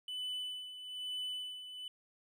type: tone with tremolo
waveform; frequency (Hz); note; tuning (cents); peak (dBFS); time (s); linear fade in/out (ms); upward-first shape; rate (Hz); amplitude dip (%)
triangle; 2997; F#7; +22; -35; 0.08-1.88; 2; sine; 1.1; 65
effects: none